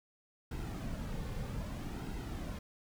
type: noise with flanger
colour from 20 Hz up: brown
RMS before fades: -40 dBFS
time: 0.51-2.59 s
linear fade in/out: 5 ms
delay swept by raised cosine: 1.7 to 3.1 ms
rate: 0.63 Hz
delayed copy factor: -0.5
effects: none